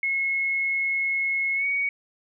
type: tone with pitch glide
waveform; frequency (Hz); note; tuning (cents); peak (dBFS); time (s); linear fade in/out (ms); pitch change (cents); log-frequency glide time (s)
sine; 2175 to 2241; C#7 to C#7; -33 to +18; -22; 0.03-1.89; 2; +51; 1.55-1.66
effects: none